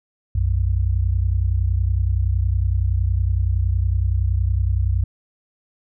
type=tone pair together; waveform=sine; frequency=61.74 / 92.5 Hz; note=B1 / F#2; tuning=0 / 0 cents; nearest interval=perfect fifth; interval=700 cents; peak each=-19 dBFS; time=0.35-5.04 s; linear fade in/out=5 ms; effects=none